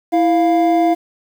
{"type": "tone pair together", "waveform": "triangle", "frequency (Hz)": [329.5, 698.5], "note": ["E4", "F5"], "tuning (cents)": [-1, 0], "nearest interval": "octave + minor second", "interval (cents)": 1301, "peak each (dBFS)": -12, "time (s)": [0.12, 0.95], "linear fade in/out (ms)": 20, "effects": ["7-bit"]}